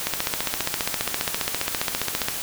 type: click train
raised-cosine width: 0.2 ms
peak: -5 dBFS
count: 34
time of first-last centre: 0.07-2.285 s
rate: 14.9 Hz
effects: white hiss -30 dBFS RMS until 2.42 s